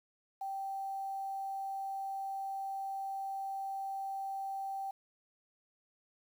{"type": "tone with quantisation", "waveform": "sine", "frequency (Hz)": 780, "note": "G5", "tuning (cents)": -9, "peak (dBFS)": -36, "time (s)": [0.41, 4.91], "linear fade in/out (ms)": 5, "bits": 10, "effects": []}